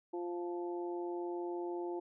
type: harmonic tone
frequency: 174.61 Hz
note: F3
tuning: in tune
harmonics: 2 / 3 / 4 / 5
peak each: -37 / -50 / -48 / -47 dBFS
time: 0.13-2 s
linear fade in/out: 10 ms
effects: none